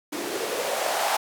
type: noise with band-pass filter sweep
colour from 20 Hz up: blue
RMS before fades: -27 dBFS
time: 0.12-1.17 s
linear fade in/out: 10 ms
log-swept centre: 320 to 820 Hz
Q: 3.5
effects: none